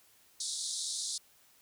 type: band-pass noise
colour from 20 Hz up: pink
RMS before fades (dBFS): -37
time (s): 0.4-1.18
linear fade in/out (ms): 5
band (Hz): 3600 to 10000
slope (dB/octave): 96
effects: white hiss -64 dBFS RMS until 1.61 s